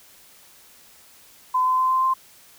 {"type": "tone with pitch steps", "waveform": "sine", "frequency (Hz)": [1018, 1025.1, 1032.2, 1039.4, 1046.6], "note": ["C6", "C6", "C6", "C6", "C6"], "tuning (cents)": [-48, -36, -24, -12, 0], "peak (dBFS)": -17, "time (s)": [1.54, 2.14], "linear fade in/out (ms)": 10, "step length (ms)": 120, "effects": ["white hiss -51 dBFS RMS until 2.58 s"]}